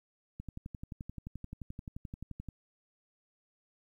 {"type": "click train", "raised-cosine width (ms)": 5, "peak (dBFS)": -29, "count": 25, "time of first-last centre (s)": [0.4, 2.487], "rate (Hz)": 11.5, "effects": ["11-bit"]}